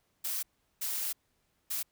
blue noise bursts at uneven times, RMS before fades -34 dBFS, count 3, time 0.24-0.43 / 0.81-1.13 / 1.7-1.83 s, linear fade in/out 10 ms, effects pink hiss -75 dBFS RMS until 1.91 s

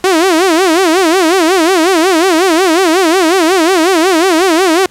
sawtooth tone with vibrato, 349.2 Hz, F4, in tune, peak -3 dBFS, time 0.04-4.86 s, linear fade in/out 2 ms, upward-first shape sine, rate 5.5 Hz, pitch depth 190 cents each way, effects pink hiss -43 dBFS RMS until 4.9 s + low-pass 11000 Hz 12 dB/octave

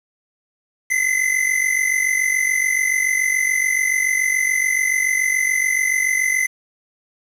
square tone pair together, 2018 / 2065 Hz, B6 / C7, +37 / -23 cents, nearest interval unison, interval 40 cents, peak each -20 dBFS, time 0.9-6.47 s, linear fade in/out 10 ms, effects resampled to 32000 Hz + 7-bit

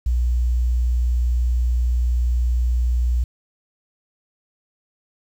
sine tone, 60.5 Hz, B1, 35 cents flat, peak -16 dBFS, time 0.06-3.24 s, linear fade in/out 5 ms, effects 8-bit

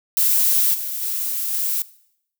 violet noise with level steps, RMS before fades -17 / -27 / -24 / -22 dBFS, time 0.17-1.82 s, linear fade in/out 2 ms, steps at 0.73 / 1.01 / 1.52 s, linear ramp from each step 20 ms, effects noise-tail reverb RT60 0.7 s tail -19 dB re dry

